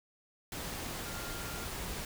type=tone in noise; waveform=sine; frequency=1396.9 Hz; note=F6; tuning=in tune; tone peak=-47 dBFS; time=1.06-1.65 s; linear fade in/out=2 ms; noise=pink; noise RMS=-40 dBFS; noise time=0.52-2.05 s; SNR=-10 dB; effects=none